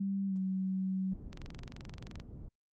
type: tone with pitch glide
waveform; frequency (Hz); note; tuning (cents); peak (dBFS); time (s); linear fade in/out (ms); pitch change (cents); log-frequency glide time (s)
sine; 196 to 189; G3 to F#3; 0 to +37; -31; 0-1.14; 10; -63; 0.27-0.35
type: low-pass noise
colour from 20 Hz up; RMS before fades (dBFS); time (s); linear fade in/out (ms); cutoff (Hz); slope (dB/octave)
pink; -47; 1.11-2.49; 10; 240; 12
type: click train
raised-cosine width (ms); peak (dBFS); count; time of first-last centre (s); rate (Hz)
0.2; -31; 21; 1.33-2.2; 23
effects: Opus 48 kbps